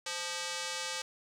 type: ring-modulated tone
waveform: 5% pulse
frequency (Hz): 698.5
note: F5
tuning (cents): 0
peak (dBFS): -20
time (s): 0.06-1.02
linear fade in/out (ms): 5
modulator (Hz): 177
effects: low-pass 8000 Hz 12 dB/octave + 9-bit